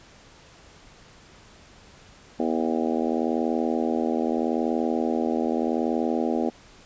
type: harmonic tone with a mistuned harmonic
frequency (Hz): 80.8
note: E2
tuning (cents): -34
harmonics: 3 / 4 / 5 / 6 / 7 / 8 / 9 / 10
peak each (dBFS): -26 / -28 / -30 / -32 / -33 / -34 / -35 / -36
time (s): 2.39-6.5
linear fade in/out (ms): 10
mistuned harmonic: 10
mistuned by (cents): -18
effects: pink hiss -51 dBFS RMS until 6.85 s + resampled to 16000 Hz